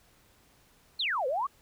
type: exponential two-way sweep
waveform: sine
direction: down then up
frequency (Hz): 4435 to 487.4 to 1197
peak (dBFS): -27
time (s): 0.99-1.47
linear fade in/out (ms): 10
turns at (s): 1.27
effects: pink hiss -63 dBFS RMS until 1.61 s